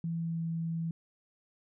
sine tone with pitch glide, 166.3 to 164.96 Hz, E3 to E3, +16 to +2 cents, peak -31 dBFS, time 0.04-0.91 s, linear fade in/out 2 ms, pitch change -14 cents, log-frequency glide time 0.18-0.43 s, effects none

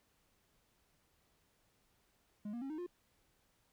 triangle tone with pitch steps, 208.1 / 237.7 / 271.4 / 310 / 354 Hz, G#3 / A#3 / C#4 / D#4 / F4, +4 / +34 / -36 / -6 / +23 cents, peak -38 dBFS, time 2.45-2.865 s, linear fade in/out 5 ms, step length 83 ms, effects pink hiss -75 dBFS RMS until 3.72 s

